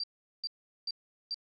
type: tone bursts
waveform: sine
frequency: 4699 Hz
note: D8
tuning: in tune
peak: -32 dBFS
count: 4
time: 0-1.344 s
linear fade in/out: 2 ms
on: 36 ms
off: 400 ms
effects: none